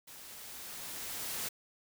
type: noise with level ramp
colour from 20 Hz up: white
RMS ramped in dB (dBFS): -51 to -37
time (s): 0.07-1.49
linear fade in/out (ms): 10
effects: none